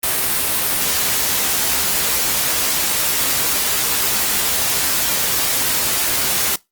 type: noise with comb filter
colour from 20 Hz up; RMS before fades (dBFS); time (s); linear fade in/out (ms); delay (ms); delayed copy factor
white; -18; 0.03-6.56; 5; 15; +0.5
effects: noise-tail reverb RT60 0.2 s tail -22 dB re dry + Opus 32 kbps